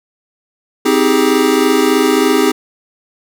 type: chord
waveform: square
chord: Ab major seventh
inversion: first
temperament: equal with one note detuned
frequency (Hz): 261.6 / 316.9 / 392 / 415.3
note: C4 / Eb4 / G4 / Ab4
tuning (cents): 0 / +32 / 0 / 0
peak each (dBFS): -16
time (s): 0.85-2.52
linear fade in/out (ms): 10
effects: none